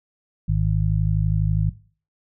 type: harmonic tone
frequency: 52.2 Hz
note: G#1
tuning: 10 cents sharp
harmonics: 1 / 2 / 3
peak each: -22 / -22 / -22 dBFS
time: 0.48-1.7 s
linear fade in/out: 10 ms
effects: noise-tail reverb RT60 0.4 s tail -17 dB re dry